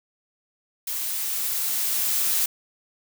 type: noise with level ramp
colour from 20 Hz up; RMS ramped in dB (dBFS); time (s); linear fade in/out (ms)
blue; -29 to -22; 0.87-2.46; 5
effects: none